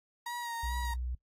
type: tone with vibrato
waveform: 35% pulse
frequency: 945 Hz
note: A#5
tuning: 23 cents sharp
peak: -34 dBFS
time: 0.26-0.94 s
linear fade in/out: 5 ms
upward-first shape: sine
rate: 2.4 Hz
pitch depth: 33 cents each way
type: tone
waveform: sine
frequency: 61.74 Hz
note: B1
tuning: in tune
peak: -33 dBFS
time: 0.63-1.15 s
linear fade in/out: 5 ms
effects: noise-tail reverb RT60 0.1 s tail -18 dB re dry + AAC 48 kbps